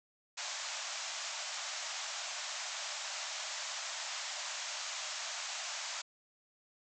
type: band-pass noise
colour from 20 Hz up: white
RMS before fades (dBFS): -41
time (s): 0.37-6.02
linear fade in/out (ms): 10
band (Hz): 580 to 7500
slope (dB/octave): 96
effects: none